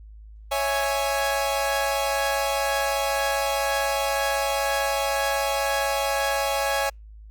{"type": "chord", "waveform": "sawtooth", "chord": "C# minor", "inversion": "none", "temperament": "equal", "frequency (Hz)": [554.4, 659.3, 830.6], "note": ["C#5", "E5", "G#5"], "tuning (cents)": [0, 0, 0], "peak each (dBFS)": [-22, -26, -22], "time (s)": [0.51, 6.9], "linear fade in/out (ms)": 10, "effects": ["added 53 Hz sine -41 dBFS peak until 7.3 s", "Opus 48 kbps"]}